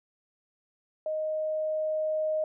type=tone with level ramp; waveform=sine; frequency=622.3 Hz; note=D#5; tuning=in tune; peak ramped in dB=-28 to -25 dBFS; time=1.06-2.44 s; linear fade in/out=2 ms; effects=none